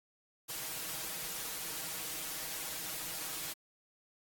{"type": "noise with comb filter", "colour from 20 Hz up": "white", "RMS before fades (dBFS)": -40, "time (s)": [0.48, 3.54], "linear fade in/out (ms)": 20, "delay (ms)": 6.3, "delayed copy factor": 0.9, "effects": ["AAC 64 kbps"]}